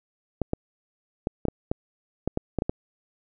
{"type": "clicks", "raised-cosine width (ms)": 2, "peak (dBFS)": -11, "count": 11, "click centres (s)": [0.417, 0.534, 1.271, 1.453, 1.484, 1.715, 2.276, 2.374, 2.587, 2.621, 2.695], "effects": []}